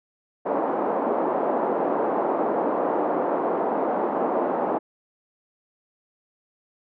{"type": "band-pass noise", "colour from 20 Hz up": "white", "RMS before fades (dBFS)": -24, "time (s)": [0.45, 4.79], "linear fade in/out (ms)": 20, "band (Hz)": [250, 870], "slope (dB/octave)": 24, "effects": []}